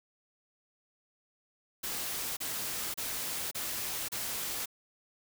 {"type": "noise bursts", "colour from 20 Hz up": "white", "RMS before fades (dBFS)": -36, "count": 5, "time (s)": [1.83, 4.658], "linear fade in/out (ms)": 10, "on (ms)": 540, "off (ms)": 32, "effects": []}